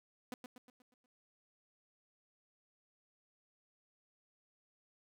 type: tone with echo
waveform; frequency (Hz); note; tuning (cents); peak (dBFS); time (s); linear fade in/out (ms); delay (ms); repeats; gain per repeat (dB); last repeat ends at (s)
sawtooth; 249.5; B3; +18; -37; 0.32-0.34; 2; 120; 6; -6; 1.06
effects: none